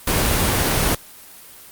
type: noise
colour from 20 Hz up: pink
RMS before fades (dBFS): -18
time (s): 0.07-0.95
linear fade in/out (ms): 5
effects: white hiss -42 dBFS RMS until 1.71 s + Opus 24 kbps